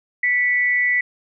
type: tone pair together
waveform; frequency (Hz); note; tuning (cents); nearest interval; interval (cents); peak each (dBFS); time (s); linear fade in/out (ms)
sine; 1971.3 / 2211; B6 / C#7; -4 / -5; major second; 199; -16 / -24; 0.23-1.01; 5
effects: none